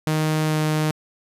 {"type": "tone with pitch glide", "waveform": "sawtooth", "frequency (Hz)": [155.56, 154.4], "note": ["D#3", "D#3"], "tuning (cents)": [0, -13], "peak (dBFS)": -15, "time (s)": [0.07, 0.91], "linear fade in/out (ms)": 0, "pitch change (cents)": -13, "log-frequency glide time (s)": [0.46, 0.57], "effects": ["resampled to 32000 Hz"]}